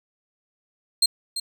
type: tone with echo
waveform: 30% pulse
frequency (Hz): 4186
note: C8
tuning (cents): 0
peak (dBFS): -12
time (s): 1.02-1.06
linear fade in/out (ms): 5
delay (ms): 340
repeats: 1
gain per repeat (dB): -11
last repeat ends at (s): 1.4
effects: none